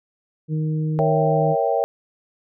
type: harmonic tone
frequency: 155.56 Hz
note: D#3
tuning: in tune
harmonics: 1 / 2 / 3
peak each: -20 / -31 / -35 dBFS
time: 0.48-1.56 s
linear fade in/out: 50 ms
type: chord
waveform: sine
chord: A# diminished seventh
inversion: none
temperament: equal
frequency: 466.2 / 554.4 / 659.3 / 784 Hz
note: A#4 / C#5 / E5 / G5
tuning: 0 / 0 / 0 / 0 cents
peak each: -23 dBFS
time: 0.99-1.84 s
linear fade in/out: 0 ms
effects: none